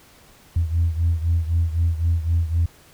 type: beating tone pair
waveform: sine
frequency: 82.6 / 86.5 Hz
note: E2 / F2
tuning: +4 / -16 cents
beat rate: 3.9 Hz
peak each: -18 / -22 dBFS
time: 0.56-2.66 s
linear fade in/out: 5 ms
effects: tanh soft clip ceiling -12 dBFS + pink hiss -51 dBFS RMS until 2.93 s